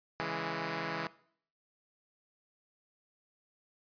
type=chord; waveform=5% pulse; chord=C# minor; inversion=none; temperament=equal; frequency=138.59 / 164.81 / 207.7 Hz; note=C#3 / E3 / G#3; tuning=0 / 0 / 0 cents; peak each=-31 / -25 / -29 dBFS; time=0.2-1.07 s; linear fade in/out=0 ms; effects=noise-tail reverb RT60 0.6 s tail -20 dB re dry + resampled to 11025 Hz